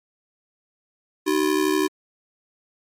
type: ring-modulated tone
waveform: square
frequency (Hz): 344.2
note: F4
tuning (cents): -25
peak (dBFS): -16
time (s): 1.26-1.88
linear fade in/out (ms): 20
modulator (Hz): 36.1
effects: MP3 64 kbps